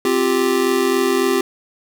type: chord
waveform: square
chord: C suspended fourth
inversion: none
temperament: just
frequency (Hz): 261.6 / 348.8 / 392.4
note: C4 / F4 / G4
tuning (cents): 0 / -2 / +2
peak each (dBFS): -22 / -21 / -18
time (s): 0.05-1.41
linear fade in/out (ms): 2
effects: none